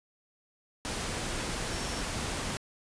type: tone in noise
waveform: sine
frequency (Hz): 5460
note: F8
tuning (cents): -40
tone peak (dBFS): -45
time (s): 1.72-2.01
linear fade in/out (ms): 0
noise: pink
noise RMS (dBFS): -34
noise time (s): 0.85-2.57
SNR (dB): -14
effects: resampled to 22050 Hz